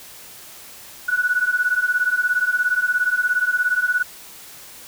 sine beating tone pair, 1464 / 1481 Hz, F#6 / F#6, -19 / +1 cents, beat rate 17 Hz, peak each -21 / -19 dBFS, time 1.08-4.03 s, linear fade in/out 10 ms, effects white hiss -41 dBFS RMS until 4.87 s

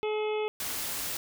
harmonic tone, 427.2 Hz, G#4, 49 cents sharp, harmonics 1 / 2 / 3 / 5 / 6 / 7 / 8, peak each -28 / -37 / -44 / -44 / -41 / -48 / -47 dBFS, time 0.03-0.48 s, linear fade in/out 0 ms
white noise, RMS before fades -34 dBFS, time 0.6-1.17 s, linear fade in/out 2 ms
effects none

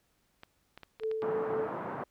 clicks, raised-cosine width 0.3 ms, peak -30 dBFS, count 7, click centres 0.434 / 0.776 / 0.833 / 0.998 / 1.035 / 1.114 / 1.221 s
sine tone with tremolo, 440 Hz, A4, in tune, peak -29 dBFS, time 1-1.69 s, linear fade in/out 50 ms, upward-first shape sine, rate 3.7 Hz, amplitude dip 30%
white band-pass noise, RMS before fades -38 dBFS, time 1.22-2.04 s, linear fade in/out 5 ms, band 120 to 1200 Hz, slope 24 dB/octave
effects pink hiss -73 dBFS RMS until 2.1 s

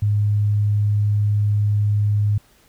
sine tone, 103.83 Hz, G#2, in tune, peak -15 dBFS, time 0.02-2.38 s, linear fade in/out 5 ms, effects pink hiss -55 dBFS RMS until 2.68 s

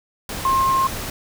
sine tone in noise, 1064 Hz, C6, 29 cents sharp, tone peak -15 dBFS, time 0.45-0.87 s, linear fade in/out 2 ms, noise pink, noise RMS -29 dBFS, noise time 0.29-1.1 s, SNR +11 dB, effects none

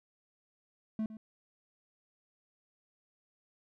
triangle tone with echo, 218.4 Hz, A3, 13 cents flat, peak -29 dBFS, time 0.99-1.06 s, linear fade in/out 2 ms, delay 110 ms, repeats 1, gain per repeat -13 dB, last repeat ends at 1.17 s, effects none

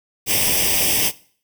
white noise with comb filter, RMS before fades -18 dBFS, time 0.26-1.12 s, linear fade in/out 50 ms, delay 0.36 ms, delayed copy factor +0.85, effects noise-tail reverb RT60 0.5 s tail -20 dB re dry

